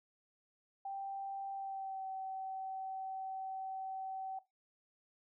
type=tone with pitch glide; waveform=sine; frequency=784 to 764.8 Hz; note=G5 to G5; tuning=0 to -43 cents; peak=-39 dBFS; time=0.85-4.39 s; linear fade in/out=5 ms; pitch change=-43 cents; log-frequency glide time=1.53-2.07 s; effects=noise-tail reverb RT60 0.2 s tail -17 dB re dry